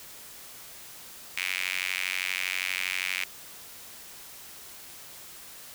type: tone with high-pass filter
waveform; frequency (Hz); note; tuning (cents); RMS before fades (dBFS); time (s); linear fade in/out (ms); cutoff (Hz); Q
sawtooth; 92.5; F#2; 0; -31; 1.37-3.24; 0; 2300; 4.4
effects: white hiss -46 dBFS RMS until 5.74 s